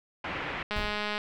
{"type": "low-pass noise", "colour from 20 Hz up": "white", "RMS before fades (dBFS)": -35, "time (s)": [0.24, 0.63], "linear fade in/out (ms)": 5, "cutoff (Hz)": 2500, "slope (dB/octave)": 24}
{"type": "click train", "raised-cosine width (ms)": 0.3, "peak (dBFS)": -16, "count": 99, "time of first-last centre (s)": [0.71, 1.179], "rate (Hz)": 209}
{"type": "noise with exponential decay", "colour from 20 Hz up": "brown", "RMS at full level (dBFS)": -31, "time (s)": [0.76, 1.17], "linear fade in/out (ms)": 5, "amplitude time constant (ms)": 87}
{"effects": []}